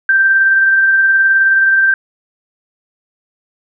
sine tone with tremolo, 1568 Hz, G6, in tune, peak -6 dBFS, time 0.09-1.94 s, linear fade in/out 2 ms, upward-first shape triangle, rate 19 Hz, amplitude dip 30%, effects none

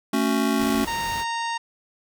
square chord, F# minor, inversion first, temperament just, 222 / 277.5 / 370 Hz, A3 / C#4 / F#4, +16 / +2 / 0 cents, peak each -24 / -24 / -29 dBFS, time 0.13-0.85 s, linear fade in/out 5 ms
pink noise, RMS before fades -35 dBFS, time 0.57-1.25 s, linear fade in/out 50 ms
harmonic tone, 926 Hz, A#5, 12 cents flat, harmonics 1 / 2 / 3 / 4 / 5 / 6 / 7 / 9, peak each -26 / -32 / -36 / -38 / -40 / -42 / -43 / -45 dBFS, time 0.87-1.58 s, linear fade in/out 10 ms
effects none

